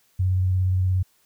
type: tone with vibrato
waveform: sine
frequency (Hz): 92.7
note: F#2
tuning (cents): +4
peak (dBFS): -18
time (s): 0.19-1.03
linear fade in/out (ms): 10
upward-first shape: triangle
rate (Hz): 17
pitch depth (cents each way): 25
effects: white hiss -63 dBFS RMS until 1.25 s